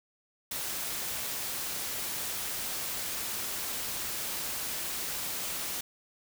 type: noise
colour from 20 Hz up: white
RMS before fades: -35 dBFS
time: 0.51-5.81 s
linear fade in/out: 5 ms
effects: none